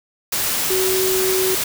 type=tone in noise; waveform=sine; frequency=376 Hz; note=F#4; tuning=28 cents sharp; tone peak=-18 dBFS; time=0.7-1.55 s; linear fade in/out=5 ms; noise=white; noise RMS=-21 dBFS; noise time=0.32-1.64 s; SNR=0 dB; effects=none